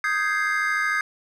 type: chord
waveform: triangle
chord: Ab major seventh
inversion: second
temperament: equal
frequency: 1244.5 / 1568 / 1661.2 / 2093 Hz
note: Eb6 / G6 / Ab6 / C7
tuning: 0 / 0 / 0 / 0 cents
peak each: -25 dBFS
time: 0.04-1.01 s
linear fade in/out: 2 ms
effects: none